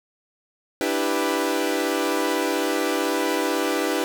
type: chord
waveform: sawtooth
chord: E minor seventh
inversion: third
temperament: equal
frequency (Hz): 293.7 / 329.6 / 392 / 493.9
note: D4 / E4 / G4 / B4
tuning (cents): 0 / 0 / 0 / 0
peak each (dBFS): -23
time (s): 0.81-4.04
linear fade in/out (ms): 0
effects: none